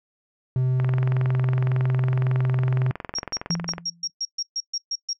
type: tone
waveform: triangle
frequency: 128.5 Hz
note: C3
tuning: 31 cents flat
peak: -17 dBFS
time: 0.56-2.91 s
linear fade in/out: 2 ms
type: click train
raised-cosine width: 0.5 ms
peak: -16 dBFS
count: 66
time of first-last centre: 0.8-3.782 s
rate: 21.8 Hz
type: tone bursts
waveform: sine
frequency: 5588 Hz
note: F8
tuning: in tune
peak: -24 dBFS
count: 12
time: 3.15-5.132 s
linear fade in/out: 5 ms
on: 46 ms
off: 130 ms
type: tone with exponential decay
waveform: sine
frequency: 170 Hz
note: F3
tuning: 46 cents flat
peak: -21 dBFS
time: 3.5-4.1 s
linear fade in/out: 2 ms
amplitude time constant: 130 ms
effects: noise-tail reverb RT60 0.1 s tail -22 dB re dry